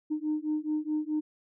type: beating tone pair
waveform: sine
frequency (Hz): 303.4 / 308.1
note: D#4 / D#4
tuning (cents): -44 / -17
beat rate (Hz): 4.7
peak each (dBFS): -30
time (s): 0.1-1.21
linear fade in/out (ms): 20
effects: tanh soft clip ceiling -22 dBFS